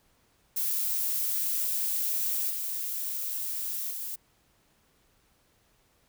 violet noise with level steps, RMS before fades -29 / -33 / -36 dBFS, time 0.56-4.16 s, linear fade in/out 10 ms, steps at 2.49 / 3.9 s, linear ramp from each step 20 ms, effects pink hiss -67 dBFS RMS until 6.08 s

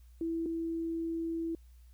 sine tone pair in turn, 330 / 330 Hz, E4 / E4, +2 / +2 cents, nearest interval unison, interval 0 cents, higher neither, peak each -31 / -32 dBFS, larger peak first, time 0.21-0.46 / 0.46-1.55 s, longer second, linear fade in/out 2 ms, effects added 60 Hz sine -53 dBFS peak until 1.93 s + white hiss -72 dBFS RMS until 1.93 s

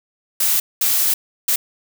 blue noise bursts at uneven times, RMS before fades -17 dBFS, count 3, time 0.4-0.6 / 0.81-1.14 / 1.48-1.56 s, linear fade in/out 5 ms, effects none

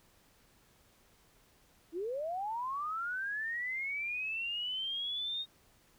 sine linear sweep, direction up, 311.1 to 3729 Hz, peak -34 dBFS, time 1.92-5.46 s, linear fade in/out 50 ms, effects pink hiss -66 dBFS RMS until 5.98 s

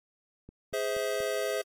click train, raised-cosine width 3 ms, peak -34 dBFS, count 4, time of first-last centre 0.49-1.204 s, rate 4.2 Hz
square chord, Ab augmented, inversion none, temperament just, 415.3 / 519.1 / 648.9 Hz, Ab4 / C5 / E5, 0 / -14 / -27 cents, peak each -34 dBFS, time 0.73-1.62 s, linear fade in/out 10 ms
effects AAC 64 kbps

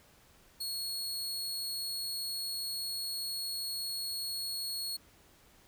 sawtooth tone, 4333 Hz, C#8, 40 cents flat, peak -32 dBFS, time 0.6-4.97 s, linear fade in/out 10 ms, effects pink hiss -62 dBFS RMS until 5.67 s

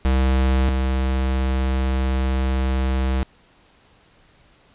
square tone pair in turn, 65.4 / 65.4 Hz, C2 / C2, 0 / 0 cents, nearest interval unison, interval 0 cents, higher neither, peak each -16 / -19 dBFS, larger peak first, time 0.05-0.69 / 0.69-3.23 s, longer second, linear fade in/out 0 ms, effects pink hiss -55 dBFS RMS until 4.74 s + resampled to 8000 Hz

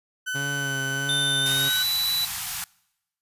35% pulse tone, 1508 Hz, F#6, 32 cents sharp, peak -25 dBFS, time 0.26-1.84 s, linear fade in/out 20 ms
sawtooth tone with vibrato, 138.59 Hz, C#3, in tune, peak -26 dBFS, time 0.34-1.7 s, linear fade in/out 20 ms, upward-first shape sine, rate 1.5 Hz, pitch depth 40 cents each way
square tone with pitch glide, 3588 to 3958 Hz, A7 to B7, +33 to +3 cents, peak -23 dBFS, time 1.09-2.25 s, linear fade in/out 2 ms, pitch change +170 cents, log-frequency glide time 1.42-1.84 s
white band-stop noise, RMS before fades -30 dBFS, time 1.46-2.64 s, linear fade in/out 0 ms, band 190 to 710 Hz, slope 96 dB/octave
effects noise-tail reverb RT60 0.9 s tail -25 dB re dry + resampled to 32000 Hz

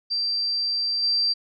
sine tone with level steps, 4699 Hz, D8, in tune, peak -22 / -19 dBFS, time 0.1-1.34 s, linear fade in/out 20 ms, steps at 1.02 s, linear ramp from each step 20 ms, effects none

